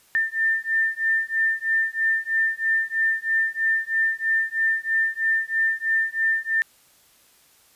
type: beating tone pair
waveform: sine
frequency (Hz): 1793 / 1796.1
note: A6 / A6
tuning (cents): +32 / +35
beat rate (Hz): 3.1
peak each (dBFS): -23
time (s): 0.15-6.62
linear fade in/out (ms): 0
effects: white hiss -57 dBFS RMS until 7.75 s + resampled to 32000 Hz